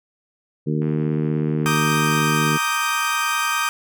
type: harmonic tone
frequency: 76.4 Hz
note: D#2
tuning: 31 cents flat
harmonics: 2 / 3 / 4 / 5 / 6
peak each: -21 / -25 / -27 / -29 / -31 dBFS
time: 0.66-2.58 s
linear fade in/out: 20 ms
type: click train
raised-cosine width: 0.5 ms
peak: -25 dBFS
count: 118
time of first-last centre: 0.82-2.2 s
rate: 84.8 Hz
type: chord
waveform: 30% pulse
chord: Eb major seventh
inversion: second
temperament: equal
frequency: 932.3 / 1174.7 / 1244.5 / 1568 Hz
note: Bb5 / D6 / Eb6 / G6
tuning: 0 / 0 / 0 / 0 cents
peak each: -26 / -24 / -20 / -22 dBFS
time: 1.66-3.69 s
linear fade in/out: 0 ms
effects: none